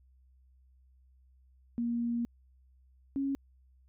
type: tone pair in turn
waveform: sine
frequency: 236 / 274.9 Hz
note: A#3 / C#4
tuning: +22 / -14 cents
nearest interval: minor third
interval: 264 cents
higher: second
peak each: -29 / -29 dBFS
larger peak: neither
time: 1.78-2.25 / 3.16-3.35 s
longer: first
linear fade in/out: 0 ms
effects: added 64 Hz sine -60 dBFS peak until 3.88 s